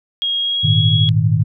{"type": "tone with pitch glide", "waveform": "sine", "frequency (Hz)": [3273, 3326], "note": ["G#7", "G#7"], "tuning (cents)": [-26, 2], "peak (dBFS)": -16, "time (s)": [0.22, 1.09], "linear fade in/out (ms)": 0, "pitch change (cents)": 28, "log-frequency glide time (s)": [0.4, 0.76]}
{"type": "chord", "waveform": "sine", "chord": "Ab suspended second", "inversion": "none", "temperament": "equal", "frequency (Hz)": [103.83, 116.54, 155.56], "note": ["Ab2", "Bb2", "Eb3"], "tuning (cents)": [0, 0, 0], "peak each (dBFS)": -16, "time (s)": [0.63, 1.44], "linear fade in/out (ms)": 20}
{"effects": []}